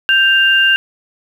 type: tone pair together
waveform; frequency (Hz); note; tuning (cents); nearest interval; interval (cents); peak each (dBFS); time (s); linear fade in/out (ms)
sine; 1568.6 / 2795; G6 / F7; +1 / +1; minor seventh; 1000; -11; 0.09-0.76; 0
effects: 7-bit